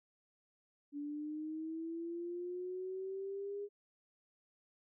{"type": "linear sweep", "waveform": "sine", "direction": "up", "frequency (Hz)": [286.5, 409.8], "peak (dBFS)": -39, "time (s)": [0.92, 3.69], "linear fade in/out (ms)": 50, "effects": []}